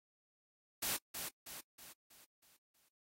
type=noise with echo; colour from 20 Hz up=white; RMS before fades=-37 dBFS; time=0.82-0.97 s; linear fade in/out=10 ms; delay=320 ms; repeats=6; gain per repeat=-6 dB; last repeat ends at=2.89 s; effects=noise-tail reverb RT60 0.1 s tail -25 dB re dry + AAC 48 kbps